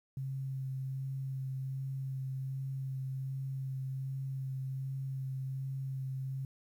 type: tone with vibrato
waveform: sine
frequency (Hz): 133.6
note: C3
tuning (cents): +36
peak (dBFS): -35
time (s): 0.17-6.45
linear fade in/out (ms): 2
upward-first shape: sine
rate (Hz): 1.3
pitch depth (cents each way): 13
effects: 11-bit